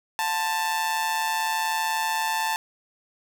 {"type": "tone with amplitude modulation", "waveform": "sawtooth", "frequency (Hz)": 884, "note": "A5", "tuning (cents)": 8, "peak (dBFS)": -17, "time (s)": [0.19, 2.56], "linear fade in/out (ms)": 0, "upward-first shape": "sine", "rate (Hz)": 161, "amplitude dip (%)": 60, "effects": ["9-bit"]}